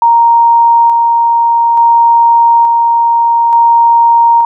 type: tone with tremolo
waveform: sine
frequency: 932.3 Hz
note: A#5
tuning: in tune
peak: -3 dBFS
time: 0.02-4.45 s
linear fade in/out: 2 ms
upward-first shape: square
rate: 0.57 Hz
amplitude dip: 25%
effects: none